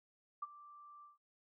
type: tone with ADSR envelope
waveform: sine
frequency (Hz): 1174.7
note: D6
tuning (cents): 0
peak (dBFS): -36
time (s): 0.42-1.18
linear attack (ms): 8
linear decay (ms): 29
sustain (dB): -18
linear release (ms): 150
effects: none